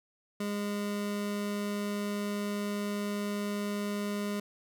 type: tone pair together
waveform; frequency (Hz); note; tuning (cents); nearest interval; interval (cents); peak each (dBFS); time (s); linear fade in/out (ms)
square; 205 / 410; G#3 / G#4; -22 / -22; octave; 1200; -33 / -39; 0.4-4.4; 5
effects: none